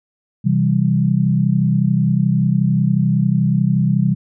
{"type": "chord", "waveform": "sine", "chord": "C major", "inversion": "none", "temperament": "equal", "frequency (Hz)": [130.81, 164.81, 196], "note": ["C3", "E3", "G3"], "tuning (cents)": [0, 0, 0], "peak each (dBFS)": -17, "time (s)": [0.44, 4.15], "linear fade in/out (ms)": 20, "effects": []}